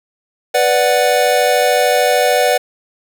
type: chord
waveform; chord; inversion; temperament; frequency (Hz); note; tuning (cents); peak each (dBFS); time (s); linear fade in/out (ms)
square; B minor; none; equal; 493.9 / 587.3 / 740; B4 / D5 / F#5; 0 / 0 / 0; -16; 0.54-2.58; 10
effects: none